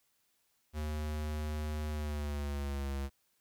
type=tone with pitch glide; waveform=square; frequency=76 to 68.89 Hz; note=D#2 to C#2; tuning=-40 to -10 cents; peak=-35 dBFS; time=0.73-3.1 s; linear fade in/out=50 ms; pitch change=-170 cents; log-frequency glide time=1.89-2.91 s; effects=white hiss -75 dBFS RMS until 3.4 s

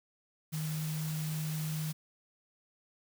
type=tone in noise; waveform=sine; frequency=155.56 Hz; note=D#3; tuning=in tune; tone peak=-33 dBFS; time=0.52-1.93 s; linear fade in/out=20 ms; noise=white; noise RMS=-44 dBFS; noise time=0.52-1.93 s; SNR=+8 dB; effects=none

